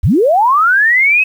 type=linear sweep; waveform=sine; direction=up; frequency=46.61 to 2591 Hz; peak=-7 dBFS; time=0.03-1.24 s; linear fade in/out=10 ms; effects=7-bit